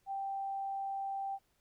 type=tone; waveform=sine; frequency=784 Hz; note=G5; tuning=in tune; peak=-35 dBFS; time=0.06-1.39 s; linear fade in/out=50 ms; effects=pink hiss -75 dBFS RMS until 1.6 s